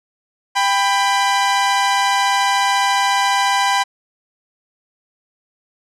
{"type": "tone pair together", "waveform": "sawtooth", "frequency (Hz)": [793, 994.8], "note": ["G5", "B5"], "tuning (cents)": [20, 12], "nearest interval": "major third", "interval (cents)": 392, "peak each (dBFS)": -13, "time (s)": [0.55, 3.84], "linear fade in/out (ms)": 20, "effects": ["low-pass 8000 Hz 12 dB/octave"]}